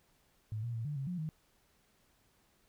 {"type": "tone with pitch steps", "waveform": "sine", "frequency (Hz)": [108, 118.4, 113.8, 147.7, 135.8, 178.5, 156.4], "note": ["A2", "A#2", "A#2", "D3", "C#3", "F3", "D#3"], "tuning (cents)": [-32, 27, -41, 10, -35, 38, 9], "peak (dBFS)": -35, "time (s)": [0.52, 1.29], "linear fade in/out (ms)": 0, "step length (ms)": 110, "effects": ["pink hiss -71 dBFS RMS until 2.68 s"]}